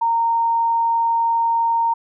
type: tone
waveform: sine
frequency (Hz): 923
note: A#5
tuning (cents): -17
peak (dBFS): -15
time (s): 0.01-1.94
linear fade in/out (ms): 10
effects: none